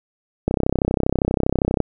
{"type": "click train", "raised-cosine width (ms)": 2, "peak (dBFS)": -4, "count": 44, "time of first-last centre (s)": [0.48, 1.803], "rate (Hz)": 32.5, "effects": []}